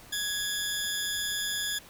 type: tone pair together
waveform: 20% pulse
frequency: 1666 / 3513 Hz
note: G#6 / A7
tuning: +5 / -3 cents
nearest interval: octave + minor second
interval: 1292 cents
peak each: -27 dBFS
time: 0.12-1.79 s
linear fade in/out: 10 ms
effects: pink hiss -51 dBFS RMS until 1.89 s